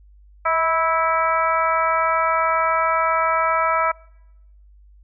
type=harmonic tone with a mistuned harmonic; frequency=327.4 Hz; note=E4; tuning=12 cents flat; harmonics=2 / 3 / 4 / 5 / 6 / 7; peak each=-23 / -23 / -19 / -31 / -31 / -28 dBFS; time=0.45-3.92 s; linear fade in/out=10 ms; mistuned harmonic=2; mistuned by=-26 cents; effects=noise-tail reverb RT60 0.9 s tail -24 dB re dry + added 50 Hz sine -46 dBFS peak until 5.03 s